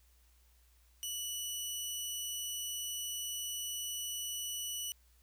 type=tone; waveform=15% pulse; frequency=2953 Hz; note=F#7; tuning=4 cents flat; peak=-30 dBFS; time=1.03-4.92 s; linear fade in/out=0 ms; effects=added 60 Hz sine -64 dBFS peak until 5.22 s + white hiss -71 dBFS RMS until 5.22 s